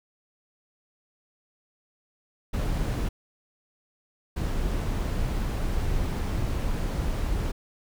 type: noise bursts at uneven times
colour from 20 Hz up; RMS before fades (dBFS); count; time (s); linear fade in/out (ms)
brown; -27; 2; 2.53-3.09 / 4.36-7.52; 10
effects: none